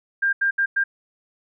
sine tone bursts at uneven times, 1597 Hz, G6, 32 cents sharp, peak -17 dBFS, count 4, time 0.22-0.33 / 0.41-0.51 / 0.58-0.66 / 0.76-0.84 s, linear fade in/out 10 ms, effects none

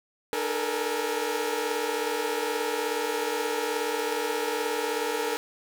sawtooth tone cluster, 300.8 / 437.3 / 453.9 / 476.3 / 820 Hz, D4 / A4 / A#4 / A#4 / G#5, +42 / -11 / -46 / +37 / -22 cents, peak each -33 / -27 / -32 / -27 / -33 dBFS, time 0.33-5.37 s, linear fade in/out 0 ms, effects 9-bit

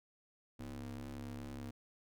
30% pulse ring-modulated tone, 69.3 Hz, C#2, in tune, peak -38 dBFS, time 0.59-1.71 s, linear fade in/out 10 ms, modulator 172 Hz, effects none

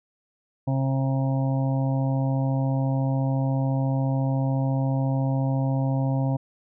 harmonic tone, 134.1 Hz, C3, 43 cents sharp, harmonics 1 / 2 / 4 / 5 / 6 / 7, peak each -22 / -28 / -34 / -36 / -38 / -39 dBFS, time 0.67-6.37 s, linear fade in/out 10 ms, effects none

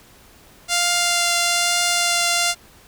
5% pulse tone with vibrato, 697 Hz, F5, 4 cents flat, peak -5 dBFS, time 0.68-2.55 s, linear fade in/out 50 ms, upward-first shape triangle, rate 1.1 Hz, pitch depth 10 cents each way, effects pink hiss -49 dBFS RMS until 2.87 s

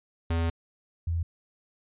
square / sine tone pair in turn, 83.2 / 83.92 Hz, E2 / E2, +17 / +31 cents, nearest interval unison, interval 14 cents, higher second, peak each -25 dBFS, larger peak neither, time 0.3-0.5 / 1.07-1.23 s, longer first, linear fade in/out 5 ms, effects resampled to 8000 Hz

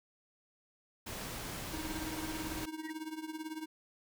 pink noise, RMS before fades -42 dBFS, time 1.06-2.66 s, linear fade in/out 10 ms
square tone with tremolo, 314.6 Hz, D#4, 19 cents sharp, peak -37 dBFS, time 1.73-3.66 s, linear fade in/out 5 ms, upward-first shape triangle, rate 18 Hz, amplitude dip 85%
sine tone with exponential growth, 1910 Hz, A#6, 42 cents sharp, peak -40 dBFS, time 2.76-2.9 s, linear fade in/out 1 ms, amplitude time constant 30 ms
effects none

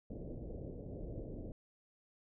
pink low-pass noise, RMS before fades -45 dBFS, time 0.1-1.52 s, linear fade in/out 2 ms, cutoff 600 Hz, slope 48 dB/octave, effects none

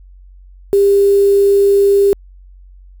sine tone with quantisation, 399.6 Hz, G4, 33 cents sharp, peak -7 dBFS, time 0.73-2.13 s, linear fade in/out 0 ms, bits 5, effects added 46 Hz sine -37 dBFS peak until 3 s

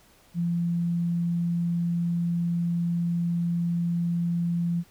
sine tone, 171.3 Hz, F3, 33 cents flat, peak -23 dBFS, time 0.34-4.84 s, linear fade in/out 50 ms, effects pink hiss -58 dBFS RMS until 4.9 s

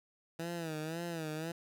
15% pulse tone with vibrato, 162.8 Hz, E3, 21 cents flat, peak -31 dBFS, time 0.39-1.52 s, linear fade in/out 5 ms, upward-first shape sine, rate 1.9 Hz, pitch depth 100 cents each way, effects none

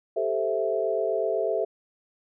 sine chord, A minor seventh, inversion third, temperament equal, 392 / 440 / 523.3 / 659.3 Hz, G4 / A4 / C5 / E5, 0 / 0 / 0 / 0 cents, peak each -30 / -28 / -31 / -27 dBFS, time 0.16-1.65 s, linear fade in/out 10 ms, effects none

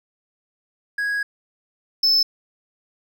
triangle tone pair in turn, 1656 / 5257 Hz, G#6 / E8, -5 / -6 cents, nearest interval octave + minor sixth, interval 1999 cents, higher second, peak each -19 / -13 dBFS, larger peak second, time 0.98-1.23 / 2.03-2.23 s, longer first, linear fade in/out 5 ms, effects none

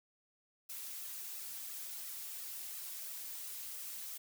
blue noise with flanger, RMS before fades -45 dBFS, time 0.69-4.18 s, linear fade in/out 10 ms, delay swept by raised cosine 1.5 to 5.4 ms, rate 2.9 Hz, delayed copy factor +1, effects none

